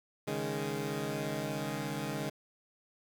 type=chord; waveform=15% pulse; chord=C# suspended second; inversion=none; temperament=equal; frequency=138.59 / 155.56 / 207.7 Hz; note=C#3 / D#3 / G#3; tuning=0 / 0 / 0 cents; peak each=-32 dBFS; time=0.27-2.3 s; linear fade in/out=10 ms; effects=9-bit